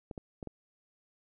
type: clicks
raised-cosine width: 2 ms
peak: -27 dBFS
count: 4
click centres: 0.112 / 0.178 / 0.428 / 0.473 s
effects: none